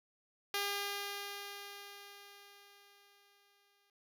5% pulse tone with exponential decay, 403.2 Hz, G4, 49 cents sharp, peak -22 dBFS, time 0.54-3.9 s, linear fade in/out 2 ms, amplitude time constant 730 ms, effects none

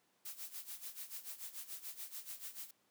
blue noise with tremolo, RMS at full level -45 dBFS, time 0.25-2.71 s, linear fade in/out 5 ms, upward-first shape sine, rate 6.9 Hz, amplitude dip 80%, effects pink hiss -75 dBFS RMS until 2.9 s + high-pass 200 Hz 12 dB/octave

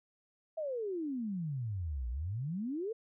sine exponential two-way sweep, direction down then up, 659.3 to 57.1 to 472.6 Hz, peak -34 dBFS, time 0.57-2.93 s, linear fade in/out 10 ms, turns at 2.09 s, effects none

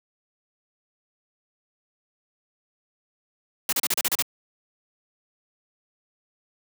white noise bursts, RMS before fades -23 dBFS, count 8, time 3.69-4.223 s, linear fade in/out 2 ms, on 36 ms, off 35 ms, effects high-pass 150 Hz 12 dB/octave

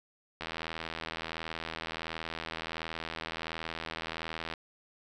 click train, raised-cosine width 0.3 ms, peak -20 dBFS, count 337, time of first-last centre 0.41-4.538 s, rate 81.4 Hz, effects none

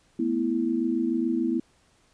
sine chord, A suspended second, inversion none, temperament equal, 220 / 246.9 / 329.6 Hz, A3 / B3 / E4, 0 / 0 / 0 cents, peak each -31 / -26 / -26 dBFS, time 0.19-1.6 s, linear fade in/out 5 ms, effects pink hiss -63 dBFS RMS until 2.13 s + resampled to 22050 Hz

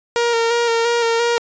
sawtooth tone with vibrato, 466.2 Hz, A#4, in tune, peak -11 dBFS, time 0.16-1.38 s, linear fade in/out 0 ms, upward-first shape square, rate 2.9 Hz, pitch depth 23 cents each way, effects resampled to 16000 Hz

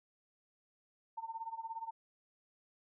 sine tone with tremolo, 905 Hz, A5, 48 cents sharp, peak -37 dBFS, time 1.17-1.91 s, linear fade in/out 10 ms, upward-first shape sine, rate 17 Hz, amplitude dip 85%, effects none

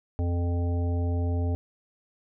harmonic tone, 86.7 Hz, F2, 12 cents flat, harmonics 1 / 3 / 5 / 7 / 9, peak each -24 / -34 / -38 / -41 / -43 dBFS, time 0.19-1.55 s, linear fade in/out 0 ms, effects none

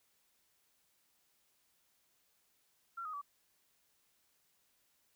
sine tone with pitch steps, 1365 / 1251.7 / 1147.8 Hz, F6 / D#6 / D6, -40 / +10 / -40 cents, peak -40 dBFS, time 2.97-3.216 s, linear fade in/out 10 ms, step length 82 ms, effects white hiss -75 dBFS RMS until 5.15 s

